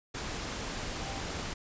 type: tone in noise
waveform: sine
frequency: 784 Hz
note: G5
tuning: in tune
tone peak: -43 dBFS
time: 1-1.21 s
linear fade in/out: 10 ms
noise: pink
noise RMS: -37 dBFS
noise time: 0.14-1.54 s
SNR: -9 dB
effects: resampled to 16000 Hz